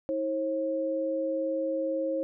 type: tone pair together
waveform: sine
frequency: 319.9 / 538 Hz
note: D#4 / C5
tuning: +48 / +48 cents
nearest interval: major sixth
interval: 900 cents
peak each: -32 / -28 dBFS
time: 0.09-2.23 s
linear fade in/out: 0 ms
effects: none